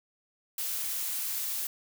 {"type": "noise", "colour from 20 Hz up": "blue", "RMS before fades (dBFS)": -33, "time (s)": [0.58, 1.67], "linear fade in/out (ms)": 2, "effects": []}